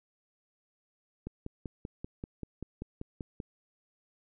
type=click train; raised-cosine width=3 ms; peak=-25 dBFS; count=12; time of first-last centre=1.27-3.402 s; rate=5.16 Hz; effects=none